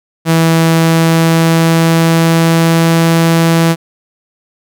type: tone with pitch glide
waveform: sawtooth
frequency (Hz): 163.7 to 165.41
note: E3 to E3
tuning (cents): -12 to +6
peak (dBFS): -3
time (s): 0.25-3.76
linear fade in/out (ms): 50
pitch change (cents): +18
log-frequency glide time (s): 0.61-3.12
effects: none